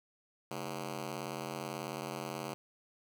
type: ring-modulated tone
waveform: 10% pulse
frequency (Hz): 178.1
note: F3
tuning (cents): +34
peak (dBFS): -27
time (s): 0.51-2.54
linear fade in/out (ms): 0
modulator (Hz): 39.2
effects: none